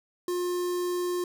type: tone with notch filter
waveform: square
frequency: 355.8 Hz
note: F4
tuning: 32 cents sharp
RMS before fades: -29 dBFS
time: 0.28-1.24 s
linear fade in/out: 2 ms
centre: 2300 Hz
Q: 0.94
effects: none